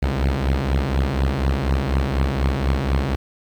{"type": "beating tone pair", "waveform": "sawtooth", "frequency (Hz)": [65.41, 69.51], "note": ["C2", "C#2"], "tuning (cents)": [0, 5], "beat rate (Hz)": 4.1, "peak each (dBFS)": -17, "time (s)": [0.02, 3.16], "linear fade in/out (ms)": 10, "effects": ["low-pass 4000 Hz 12 dB/octave", "8-bit"]}